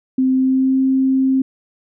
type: tone with pitch glide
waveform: sine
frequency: 260.4 to 264.6 Hz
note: C4 to C4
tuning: -8 to +20 cents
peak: -12 dBFS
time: 0.18-1.42 s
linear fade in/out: 5 ms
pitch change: +28 cents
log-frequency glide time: 0.32-0.79 s
effects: none